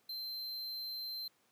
square tone, 4114 Hz, C8, 30 cents flat, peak -40 dBFS, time 0.09-1.28 s, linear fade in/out 5 ms, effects pink hiss -72 dBFS RMS until 1.51 s + high-pass 200 Hz 12 dB/octave

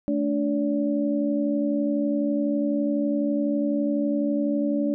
sine tone cluster, 219 / 291 / 574 Hz, A3 / D4 / D5, -8 / -16 / -40 cents, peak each -27 / -23 / -29 dBFS, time 0.08-4.94 s, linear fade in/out 0 ms, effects none

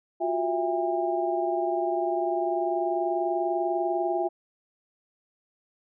sine tone cluster, 354 / 374.2 / 663 / 807 Hz, F4 / F#4 / E5 / G#5, +23 / +20 / +10 / -50 cents, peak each -28 / -36 / -28 / -30 dBFS, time 0.2-4.29 s, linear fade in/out 20 ms, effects none

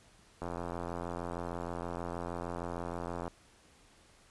click train, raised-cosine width 1 ms, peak -24 dBFS, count 248, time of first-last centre 0.42-3.279 s, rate 86.4 Hz, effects pink hiss -62 dBFS RMS until 4.3 s + resampled to 24000 Hz

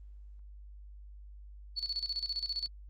sine tone with tremolo, 4435 Hz, C#8, in tune, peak -31 dBFS, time 1.76-2.68 s, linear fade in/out 20 ms, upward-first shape square, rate 15 Hz, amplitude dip 75%, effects added 50 Hz sine -47 dBFS peak until 2.89 s + Opus 24 kbps

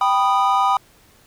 triangle chord, G augmented, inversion none, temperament equal with one note detuned, 784 / 987.8 / 1237.3 Hz, G5 / B5 / D#6, 0 / 0 / -10 cents, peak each -17 dBFS, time 0.01-0.77 s, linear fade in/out 2 ms, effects pink hiss -53 dBFS RMS until 1.26 s

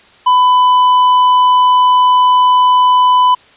sine tone with tanh clipping, 1000 Hz, B5, 21 cents sharp, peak -7 dBFS, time 0.26-3.35 s, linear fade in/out 10 ms, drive 6 dB, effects white hiss -44 dBFS RMS until 3.56 s + resampled to 8000 Hz

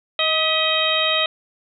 harmonic tone with a mistuned harmonic, 630 Hz, D#5, 21 cents sharp, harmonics 1 / 2 / 3 / 4 / 5 / 6, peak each -24 / -25 / -27 / -24 / -23 / -22 dBFS, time 0.19-1.26 s, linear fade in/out 2 ms, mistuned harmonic 3, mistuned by +56 cents, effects none

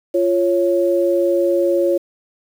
sine tone pair together, 347.4 / 552.7 Hz, F4 / C#5, -9 / -5 cents, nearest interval minor sixth, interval 804 cents, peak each -16 dBFS, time 0.14-1.98 s, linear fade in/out 10 ms, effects 7-bit

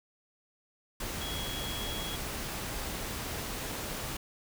sine tone in noise, 3322 Hz, G#7, in tune, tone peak -39 dBFS, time 1.21-2.16 s, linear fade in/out 5 ms, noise pink, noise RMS -37 dBFS, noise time 1-4.17 s, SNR -5 dB, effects none

